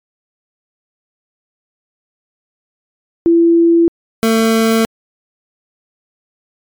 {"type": "tone pair in turn", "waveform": ["sine", "25% pulse"], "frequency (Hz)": [336.3, 224.5], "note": ["E4", "A3"], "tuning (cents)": [35, 35], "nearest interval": "perfect fifth", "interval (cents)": 700, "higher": "first", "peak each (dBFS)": -6, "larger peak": "neither", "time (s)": [[3.26, 3.88], [4.23, 4.85]], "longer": "neither", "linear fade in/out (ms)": 0, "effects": ["MP3 96 kbps"]}